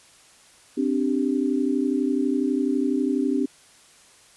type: chord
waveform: sine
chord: C suspended second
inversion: none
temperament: equal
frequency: 261.6 / 293.7 / 392 Hz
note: C4 / D4 / G4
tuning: 0 / 0 / 0 cents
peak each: -23 / -24 / -28 dBFS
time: 0.77-3.46 s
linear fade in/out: 10 ms
effects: white hiss -53 dBFS RMS until 4.36 s + resampled to 24000 Hz